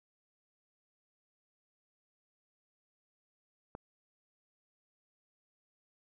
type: click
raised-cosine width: 1 ms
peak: -28 dBFS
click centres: 3.751 s
effects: none